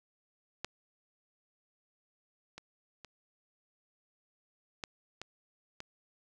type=clicks; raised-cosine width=0.2 ms; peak=-18 / -28 / -30 / -20 / -24 / -25 dBFS; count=6; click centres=0.646 / 2.58 / 3.047 / 4.838 / 5.216 / 5.804 s; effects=none